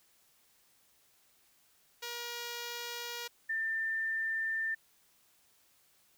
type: tone pair in turn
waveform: 5% pulse / sine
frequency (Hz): 476.4 / 1790.9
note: A#4 / A6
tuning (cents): +38 / +30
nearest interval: octave + major seventh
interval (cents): 2292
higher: second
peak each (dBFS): -27 / -31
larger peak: first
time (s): 2.02-3.28 / 3.49-4.75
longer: neither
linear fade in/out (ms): 10
effects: white hiss -68 dBFS RMS until 6.17 s